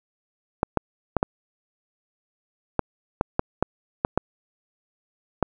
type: clicks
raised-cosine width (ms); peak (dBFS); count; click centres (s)
1; -5; 11; 0.631 / 0.773 / 1.167 / 1.229 / 2.793 / 3.211 / 3.394 / 3.626 / 4.049 / 4.176 / 5.427
effects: none